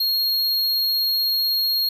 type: tone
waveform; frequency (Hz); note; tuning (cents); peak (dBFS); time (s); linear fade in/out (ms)
square; 4271; C8; +35; -19; 0-1.89; 5
effects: none